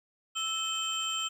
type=tone cluster; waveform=sine; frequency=1315 / 2588 / 3108 / 7520 Hz; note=E6 / E7 / G7 / A#8; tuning=-5 / -32 / -16 / +14 cents; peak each=-36 / -39 / -31 / -36 dBFS; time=0.35-1.29 s; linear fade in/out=20 ms; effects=tanh soft clip ceiling -24 dBFS + 10-bit